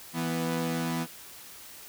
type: tone pair together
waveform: sawtooth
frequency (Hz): 165.01 / 246.9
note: E3 / B3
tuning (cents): +2 / 0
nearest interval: perfect fifth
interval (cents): 698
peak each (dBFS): -27 / -27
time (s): 0.13-1.07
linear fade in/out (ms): 50
effects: white hiss -47 dBFS RMS until 1.88 s